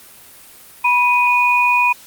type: tone pair together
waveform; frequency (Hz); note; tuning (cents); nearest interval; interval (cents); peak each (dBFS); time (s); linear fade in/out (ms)
sine; 977.7 / 2475; B5 / D#7; -18 / -10; octave + major third; 1608; -14; 0.84-1.93; 10
effects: white hiss -42 dBFS RMS until 2.06 s + Opus 32 kbps